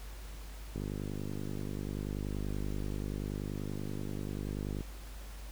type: click train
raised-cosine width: 3 ms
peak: -25 dBFS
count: 205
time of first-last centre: 0.76-4.808 s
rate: 50.4 Hz
effects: added 50 Hz sine -43 dBFS peak until 5.51 s + pink hiss -53 dBFS RMS until 5.51 s